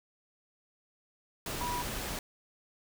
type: tone in noise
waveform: sine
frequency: 975 Hz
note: B5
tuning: 23 cents flat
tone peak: -33 dBFS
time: 1.61-1.82 s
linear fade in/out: 2 ms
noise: pink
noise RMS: -37 dBFS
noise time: 1.46-2.19 s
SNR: +1 dB
effects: none